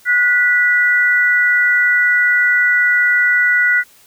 sine tone pair together, 1462.6 / 1968 Hz, F#6 / B6, -20 / -7 cents, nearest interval perfect fourth, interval 513 cents, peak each -13 dBFS, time 0.05-3.84 s, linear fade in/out 50 ms, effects white hiss -48 dBFS RMS until 4.06 s

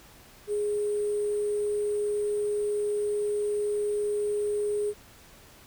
sine tone with sample-and-hold, 415.3 Hz, G#4, in tune, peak -25 dBFS, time 0.47-4.94 s, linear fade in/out 50 ms, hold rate 8820 Hz, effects pink hiss -53 dBFS RMS until 5.66 s

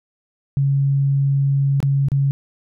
sine tone with dropouts, 138.59 Hz, C#3, in tune, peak -14 dBFS, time 0.57-2.31 s, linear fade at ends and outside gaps 0 ms, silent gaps 1.803-1.828 / 2.085-2.118 s, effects none

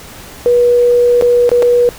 sine tone with dropouts, 484.3 Hz, B4, 34 cents flat, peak -6 dBFS, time 0.46-1.89 s, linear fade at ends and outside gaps 0 ms, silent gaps 1.212-1.223 / 1.492-1.516 / 1.623-1.627 s, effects pink hiss -33 dBFS RMS until 1.98 s

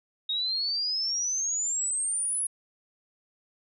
sine exponential sweep, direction up, 3729 to 10530 Hz, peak -26 dBFS, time 0.29-2.47 s, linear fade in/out 5 ms, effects none

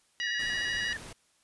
harmonic tone, 962 Hz, B5, 46 cents flat, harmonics 2 / 3 / 4 / 5 / 6, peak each -33 / -35 / -42 / -42 / -44 dBFS, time 0.2-0.93 s, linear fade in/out 0 ms
sine tone with vibrato, 1760 Hz, A6, in tune, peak -34 dBFS, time 0.23-0.97 s, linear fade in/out 2 ms, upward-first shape square, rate 13 Hz, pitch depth 51 cents each way
pink noise, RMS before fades -45 dBFS, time 0.39-1.13 s, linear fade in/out 5 ms
effects white hiss -68 dBFS RMS until 1.43 s + resampled to 24000 Hz

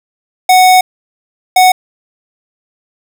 square tone bursts at uneven times, 740 Hz, F#5, in tune, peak -4 dBFS, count 2, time 0.49-0.81 / 1.56-1.72 s, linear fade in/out 5 ms, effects none

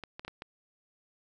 clicks, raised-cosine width 0.3 ms, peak -25 dBFS, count 5, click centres 0.037 / 0.195 / 0.249 / 0.28 / 0.421 s, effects none

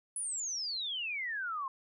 sine exponential sweep, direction down, 10320 to 1039 Hz, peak -34 dBFS, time 0.16-1.68 s, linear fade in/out 2 ms, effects none

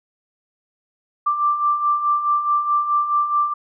sine beating tone pair, 1174.7 / 1179.4 Hz, D6 / D6, 0 / +7 cents, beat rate 4.7 Hz, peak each -24 / -17 dBFS, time 1.26-3.54 s, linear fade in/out 10 ms, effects none

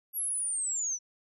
sine linear sweep, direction down, 11590 to 5830 Hz, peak -29 dBFS, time 0.13-0.99 s, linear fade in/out 50 ms, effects none

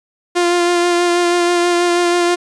sawtooth tone with vibrato, 349.2 Hz, F4, in tune, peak -8 dBFS, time 0.35-2.36 s, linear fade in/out 20 ms, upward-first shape sine, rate 6.2 Hz, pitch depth 17 cents each way, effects resampled to 22050 Hz

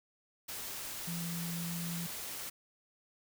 sine tone in noise, 170.3 Hz, F3, 43 cents flat, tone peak -37 dBFS, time 1.07-2.07 s, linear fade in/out 10 ms, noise white, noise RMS -42 dBFS, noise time 0.48-2.5 s, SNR +2 dB, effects none

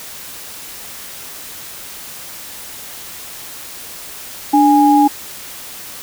sine tone pair together, 293.7 / 826.6 Hz, D4 / G#5, 0 / -8 cents, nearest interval octave + tritone, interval 1792 cents, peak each -10 dBFS, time 4.53-5.08 s, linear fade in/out 10 ms, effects white hiss -32 dBFS RMS until 6.02 s

